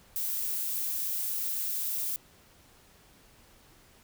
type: noise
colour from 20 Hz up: violet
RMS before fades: -32 dBFS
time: 0.16-2.16 s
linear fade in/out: 0 ms
effects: pink hiss -59 dBFS RMS until 4.03 s

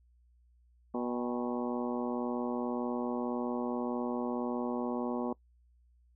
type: harmonic tone with a mistuned harmonic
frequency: 121.8 Hz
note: B2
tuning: 24 cents flat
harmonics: 2 / 3 / 4 / 5 / 6 / 7 / 8 / 9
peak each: -34 / -38 / -40 / -42 / -44 / -45 / -46 / -47 dBFS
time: 0.94-5.33 s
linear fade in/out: 5 ms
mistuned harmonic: 6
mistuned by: +86 cents
effects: noise-tail reverb RT60 0.1 s tail -22 dB re dry + added 60 Hz sine -62 dBFS peak until 6.15 s

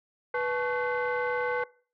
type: tone cluster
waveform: sine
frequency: 492 / 868 / 1109 / 1513 / 2056 Hz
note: B4 / A5 / C#6 / F#6 / C7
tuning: -7 / -24 / 0 / +38 / -31 cents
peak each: -28 / -33 / -36 / -32 / -36 dBFS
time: 0.34-1.64 s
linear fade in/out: 5 ms
effects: noise-tail reverb RT60 0.4 s tail -21 dB re dry + tanh soft clip ceiling -20 dBFS

